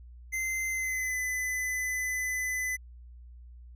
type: tone with pitch glide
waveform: square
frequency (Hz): 2072 to 2010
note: C7 to B6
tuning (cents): -17 to +30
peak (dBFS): -30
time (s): 0.32-2.77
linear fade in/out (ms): 20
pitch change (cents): -53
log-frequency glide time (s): 0.7-1.17
effects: added 60 Hz sine -46 dBFS peak until 3.75 s